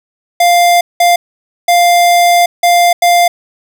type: tone bursts at uneven times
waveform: square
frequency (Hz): 698.5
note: F5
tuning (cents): 0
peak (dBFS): -6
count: 5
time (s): 0.4-0.81 / 1-1.16 / 1.68-2.46 / 2.63-2.93 / 3.02-3.28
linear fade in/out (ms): 5
effects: none